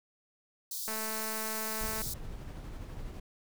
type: high-pass noise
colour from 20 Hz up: white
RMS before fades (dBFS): -38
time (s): 0.71-2.14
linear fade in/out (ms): 5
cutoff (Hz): 3800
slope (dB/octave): 48
type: click train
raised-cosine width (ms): 0.5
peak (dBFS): -25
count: 250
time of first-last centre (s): 0.88-2.017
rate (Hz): 219
type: noise with tremolo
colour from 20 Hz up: brown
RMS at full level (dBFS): -40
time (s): 1.81-3.2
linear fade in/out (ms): 5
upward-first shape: sine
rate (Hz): 12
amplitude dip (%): 30
effects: none